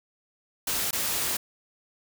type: noise with dropouts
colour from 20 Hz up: white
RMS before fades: -28 dBFS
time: 0.67-1.37 s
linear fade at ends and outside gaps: 5 ms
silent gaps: 0.91-0.929 s
effects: none